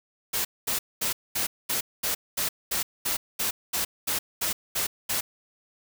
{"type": "noise bursts", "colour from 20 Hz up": "white", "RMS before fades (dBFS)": -27, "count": 15, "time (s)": [0.33, 5.21], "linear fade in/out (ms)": 10, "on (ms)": 120, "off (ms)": 220, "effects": []}